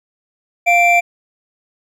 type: tone pair together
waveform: triangle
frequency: 698 / 2351 Hz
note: F5 / D7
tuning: -1 / +1 cents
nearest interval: octave + major sixth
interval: 2102 cents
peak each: -10 dBFS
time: 0.66-1.01 s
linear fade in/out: 20 ms
effects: none